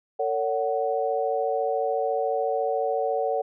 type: tone cluster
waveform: sine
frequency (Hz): 452 / 566 / 746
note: A4 / C#5 / F#5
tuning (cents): +47 / +36 / +14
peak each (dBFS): -27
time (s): 0.19-3.42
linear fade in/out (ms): 10
effects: none